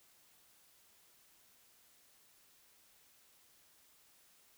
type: silence
effects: white hiss -67 dBFS RMS until 4.57 s